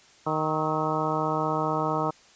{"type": "harmonic tone with a mistuned harmonic", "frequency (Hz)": 155.56, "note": "D#3", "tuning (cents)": 0, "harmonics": [1, 2, 3, 4, 5, 6, 7, 8], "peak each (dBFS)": [-32, -32, -32, -32, -32, -32, -32, -32], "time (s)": [0.26, 2.11], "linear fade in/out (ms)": 10, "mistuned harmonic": 8, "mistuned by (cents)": 51, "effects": ["white hiss -55 dBFS RMS until 2.35 s", "resampled to 16000 Hz"]}